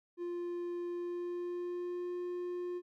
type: tone with pitch glide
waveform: triangle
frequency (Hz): 349.3 to 355.2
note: F4 to F4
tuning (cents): 0 to +29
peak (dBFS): -34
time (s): 0.17-2.82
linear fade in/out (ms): 50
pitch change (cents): +29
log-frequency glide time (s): 0.88-2.14
effects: none